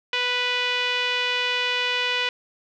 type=tone with low-pass filter; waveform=5% pulse; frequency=493.9 Hz; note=B4; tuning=in tune; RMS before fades=-24 dBFS; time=0.13-2.29 s; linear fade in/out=2 ms; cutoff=2900 Hz; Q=2.2; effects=none